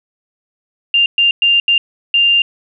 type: tone bursts at uneven times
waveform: sine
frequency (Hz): 2794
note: F7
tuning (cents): 0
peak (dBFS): -8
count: 5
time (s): 0.94-1.06 / 1.18-1.31 / 1.42-1.6 / 1.68-1.78 / 2.14-2.42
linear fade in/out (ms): 2
effects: none